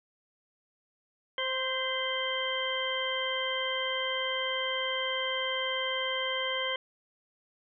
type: harmonic tone with a mistuned harmonic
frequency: 523.3 Hz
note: C5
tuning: in tune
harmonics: 1 / 2 / 3 / 4 / 6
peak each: -35 / -37 / -39 / -35 / -33 dBFS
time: 1.38-6.76 s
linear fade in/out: 2 ms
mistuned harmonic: 4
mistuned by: -29 cents
effects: none